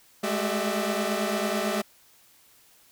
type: tone cluster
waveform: sawtooth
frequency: 206.6 / 215.6 / 381.1 / 602 / 660 Hz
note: G#3 / A3 / G4 / D5 / E5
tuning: -9 / -35 / -49 / +43 / +2 cents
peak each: -28 dBFS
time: 0.23-1.82 s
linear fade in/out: 10 ms
effects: white hiss -58 dBFS RMS until 2.91 s